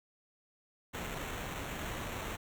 pink noise with sample-and-hold, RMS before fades -40 dBFS, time 0.93-2.37 s, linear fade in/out 20 ms, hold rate 4900 Hz, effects none

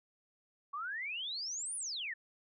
sine exponential two-way sweep, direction up then down, 1100 to 10000 to 1711 Hz, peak -37 dBFS, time 0.73-2.14 s, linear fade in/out 10 ms, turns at 1.76 s, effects none

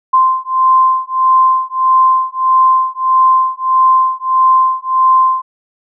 sine beating tone pair, 1041 / 1042.6 Hz, C6 / C6, -9 / -6 cents, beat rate 1.6 Hz, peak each -11 dBFS, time 0.13-5.42 s, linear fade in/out 10 ms, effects none

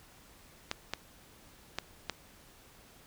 clicks, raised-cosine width 0.2 ms, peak -15 dBFS, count 4, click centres 0.714 / 0.936 / 1.786 / 2.097 s, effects pink hiss -58 dBFS RMS until 3.06 s

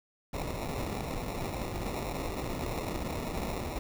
pink noise with sample-and-hold, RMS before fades -35 dBFS, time 0.33-3.79 s, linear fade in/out 5 ms, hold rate 1575 Hz, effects none

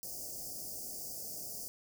white band-stop noise, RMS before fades -43 dBFS, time 0.03-1.68 s, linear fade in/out 0 ms, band 770 to 4700 Hz, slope 96 dB/octave, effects none

